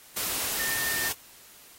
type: tone in noise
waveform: sine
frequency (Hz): 1813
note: A#6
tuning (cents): -49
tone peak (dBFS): -30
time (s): 0.59-1.09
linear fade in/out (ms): 10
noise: white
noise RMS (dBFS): -30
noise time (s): 0.16-1.13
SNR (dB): -3
effects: white hiss -52 dBFS RMS until 1.78 s + AAC 48 kbps